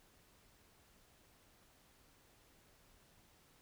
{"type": "silence", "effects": ["pink hiss -68 dBFS RMS until 3.61 s"]}